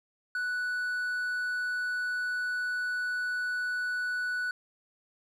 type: tone with hard clipping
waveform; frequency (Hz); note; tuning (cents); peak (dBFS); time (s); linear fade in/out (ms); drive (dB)
triangle; 1481; F#6; +1; -30; 0.35-4.51; 2; 6
effects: none